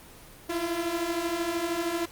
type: beating tone pair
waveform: sawtooth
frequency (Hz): 329.6 / 342.6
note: E4 / F4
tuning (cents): 0 / -33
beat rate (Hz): 13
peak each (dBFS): -29 / -25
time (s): 0.49-2.06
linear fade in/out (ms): 10
effects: pink hiss -49 dBFS RMS until 2.11 s + Opus 24 kbps